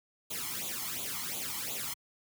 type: noise with flanger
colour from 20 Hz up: white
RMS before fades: -37 dBFS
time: 0.3-1.94 s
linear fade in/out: 10 ms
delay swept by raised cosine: 0.28 to 0.97 ms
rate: 2.8 Hz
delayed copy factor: +0.8
effects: high-pass 80 Hz 12 dB/octave